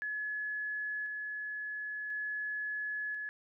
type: tone with tremolo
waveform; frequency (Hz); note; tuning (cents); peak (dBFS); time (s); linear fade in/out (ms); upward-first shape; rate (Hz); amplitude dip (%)
sine; 1702; G#6; +42; -34; 0.02-3.29; 0; square; 0.48; 25
effects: none